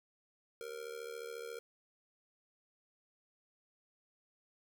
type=tone with amplitude modulation; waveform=square; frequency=466.2 Hz; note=A#4; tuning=in tune; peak=-40 dBFS; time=0.61-1.59 s; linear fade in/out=0 ms; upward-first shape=sine; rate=74.2 Hz; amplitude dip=80%; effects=none

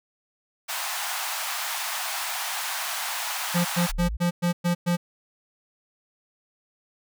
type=high-pass noise; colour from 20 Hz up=pink; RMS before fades=-30 dBFS; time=0.68-3.92 s; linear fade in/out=20 ms; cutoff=710 Hz; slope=48 dB/octave
type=tone bursts; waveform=square; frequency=174.4 Hz; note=F3; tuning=2 cents flat; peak=-21 dBFS; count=7; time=3.54-4.97 s; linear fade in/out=20 ms; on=110 ms; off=110 ms
type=exponential sweep; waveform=sine; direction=up; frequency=31.08 to 61.8 Hz; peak=-27 dBFS; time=3.89-4.17 s; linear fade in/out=10 ms
effects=none

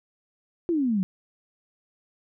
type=exponential sweep; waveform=sine; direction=down; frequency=356.3 to 180.1 Hz; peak=-21 dBFS; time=0.69-1.03 s; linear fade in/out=0 ms; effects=none

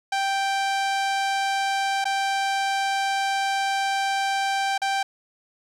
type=tone with dropouts; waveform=sawtooth; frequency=784 Hz; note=G5; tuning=in tune; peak=-18 dBFS; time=0.12-5.03 s; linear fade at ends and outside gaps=5 ms; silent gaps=2.043-2.053 / 4.779-4.817 s; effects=low-pass 7000 Hz 12 dB/octave + 10-bit

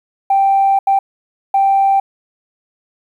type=tone bursts at uneven times; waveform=sine; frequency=784 Hz; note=G5; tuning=in tune; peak=-8 dBFS; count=3; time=0.3-0.79 / 0.87-0.99 / 1.54-2 s; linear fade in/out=5 ms; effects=tanh soft clip ceiling -5 dBFS + 8-bit

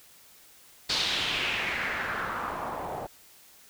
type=noise with low-pass filter sweep; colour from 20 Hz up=white; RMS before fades=-31 dBFS; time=0.89-3.07 s; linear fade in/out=10 ms; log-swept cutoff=4400 to 690 Hz; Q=2.9; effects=white hiss -55 dBFS RMS until 3.69 s

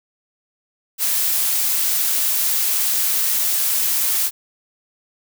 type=noise; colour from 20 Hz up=blue; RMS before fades=-19 dBFS; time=0.98-4.31 s; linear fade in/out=50 ms; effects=none

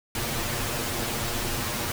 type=noise with comb filter; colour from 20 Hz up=pink; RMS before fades=-29 dBFS; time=0.15-1.92 s; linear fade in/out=2 ms; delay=8.5 ms; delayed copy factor=+1; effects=none

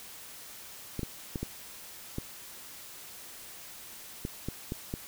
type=clicks; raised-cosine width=3 ms; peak=-20 dBFS; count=9; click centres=0.993 / 1.032 / 1.358 / 1.43 / 2.184 / 4.251 / 4.486 / 4.721 / 4.939 s; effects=white hiss -47 dBFS RMS until 5.07 s

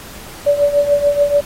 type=tone with tremolo; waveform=sine; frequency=577 Hz; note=D5; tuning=31 cents flat; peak=-7 dBFS; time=0.46-1.41 s; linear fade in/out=10 ms; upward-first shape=triangle; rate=6.9 Hz; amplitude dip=80%; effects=pink hiss -35 dBFS RMS until 1.45 s + AAC 48 kbps

